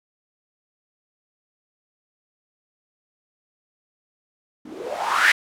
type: noise with low-pass filter sweep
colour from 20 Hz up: violet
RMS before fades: -22 dBFS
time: 4.65-5.32 s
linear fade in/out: 5 ms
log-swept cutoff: 250 to 2000 Hz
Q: 5.3
effects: none